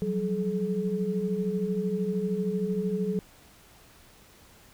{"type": "tone cluster", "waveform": "sine", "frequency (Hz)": [177.7, 190.7, 427.7], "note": ["F3", "G3", "A4"], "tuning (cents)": [30, -47, -49], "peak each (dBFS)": [-32, -29, -30], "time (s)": [0.02, 3.19], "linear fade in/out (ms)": 0, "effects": ["pink hiss -55 dBFS RMS until 4.73 s"]}